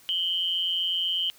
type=tone pair together; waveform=sine; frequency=2960 / 3136 Hz; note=F#7 / G7; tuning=0 / 0 cents; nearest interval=minor second; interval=100 cents; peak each=-28 / -26 dBFS; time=0.09-1.3 s; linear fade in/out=0 ms; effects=white hiss -55 dBFS RMS until 1.38 s